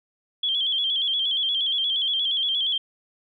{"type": "tone with vibrato", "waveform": "sine", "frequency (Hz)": 3268, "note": "G#7", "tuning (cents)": -29, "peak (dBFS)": -21, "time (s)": [0.43, 2.78], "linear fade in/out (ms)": 5, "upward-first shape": "square", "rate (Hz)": 8.5, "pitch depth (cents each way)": 57, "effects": []}